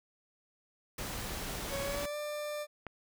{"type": "noise", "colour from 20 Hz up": "pink", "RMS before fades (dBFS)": -39, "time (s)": [0.98, 2.06], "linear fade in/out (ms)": 5}
{"type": "tone with pitch glide", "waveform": "40% pulse", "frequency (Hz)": [555, 594.8], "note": ["C#5", "D5"], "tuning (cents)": [2, 22], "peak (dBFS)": -35, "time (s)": [1.69, 2.67], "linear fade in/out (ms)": 50, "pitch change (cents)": 120, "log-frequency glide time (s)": [1.82, 2.16]}
{"type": "click", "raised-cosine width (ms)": 0.5, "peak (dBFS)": -26, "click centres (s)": 2.867}
{"effects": []}